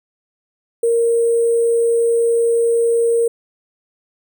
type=tone with sample-and-hold; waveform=sine; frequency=465.4 Hz; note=A#4; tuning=3 cents flat; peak=-12 dBFS; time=0.83-3.28 s; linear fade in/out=5 ms; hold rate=8820 Hz; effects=none